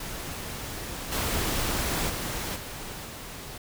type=noise with level steps; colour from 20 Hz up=pink; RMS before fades=-36 / -28 / -32 / -38 / -40 dBFS; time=0-3.58 s; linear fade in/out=5 ms; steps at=1.11 / 2.08 / 2.55 / 3.04 s; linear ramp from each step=20 ms; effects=none